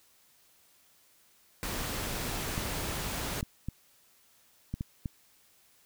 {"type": "noise", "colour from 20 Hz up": "pink", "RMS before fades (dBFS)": -35, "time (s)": [1.63, 3.41], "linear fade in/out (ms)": 0}
{"type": "clicks", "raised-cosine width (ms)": 5, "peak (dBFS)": -21, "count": 6, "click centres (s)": [2.579, 3.429, 3.686, 4.74, 4.809, 5.058]}
{"effects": ["white hiss -64 dBFS RMS until 5.85 s"]}